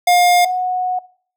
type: tone pair in turn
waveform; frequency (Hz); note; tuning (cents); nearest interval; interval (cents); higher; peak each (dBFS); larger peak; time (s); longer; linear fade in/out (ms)
square / sine; 710 / 733.3; F5 / F#5; +28 / -16; minor second; 56; second; -10 / -16; first; 0.07-0.45 / 0.45-0.99; second; 5
effects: noise-tail reverb RT60 0.5 s tail -21 dB re dry